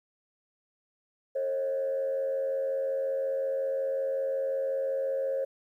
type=tone with frequency modulation; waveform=sine; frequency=538 Hz; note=C5; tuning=48 cents sharp; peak=-26 dBFS; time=1.35-5.45 s; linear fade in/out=10 ms; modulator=85.5 Hz; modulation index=0.51; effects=tanh soft clip ceiling -23 dBFS + 11-bit